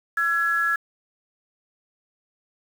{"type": "tone pair together", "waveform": "sine", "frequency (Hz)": [1350, 1681.9], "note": ["E6", "G#6"], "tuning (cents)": [41, 21], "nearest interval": "major third", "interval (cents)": 380, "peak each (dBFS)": [-24, -21], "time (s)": [0.17, 0.76], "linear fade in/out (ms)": 5, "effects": ["7-bit"]}